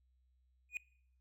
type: tone with exponential growth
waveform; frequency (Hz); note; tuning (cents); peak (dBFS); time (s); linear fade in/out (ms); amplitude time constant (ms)
triangle; 2467; D#7; -15; -31; 0.69-0.77; 1; 16
effects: noise-tail reverb RT60 0.7 s tail -23 dB re dry + added 63 Hz sine -70 dBFS peak until 1.2 s